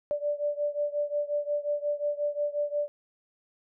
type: beating tone pair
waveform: sine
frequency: 584 / 589.6 Hz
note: D5 / D5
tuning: -10 / +7 cents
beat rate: 5.6 Hz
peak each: -29 / -31 dBFS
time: 0.11-2.88 s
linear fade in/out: 0 ms
effects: none